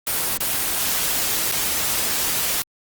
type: noise with dropouts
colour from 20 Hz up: white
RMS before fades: -22 dBFS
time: 0.07-2.62 s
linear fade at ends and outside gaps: 0 ms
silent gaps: 0.372-0.404 / 1.515-1.522 s
effects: Opus 24 kbps